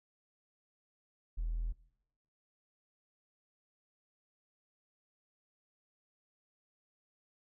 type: tone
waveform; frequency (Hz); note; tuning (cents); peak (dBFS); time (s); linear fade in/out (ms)
triangle; 40.97; E1; -10; -29; 1.37-1.73; 20
effects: noise-tail reverb RT60 0.9 s tail -25 dB re dry + tanh soft clip ceiling -30 dBFS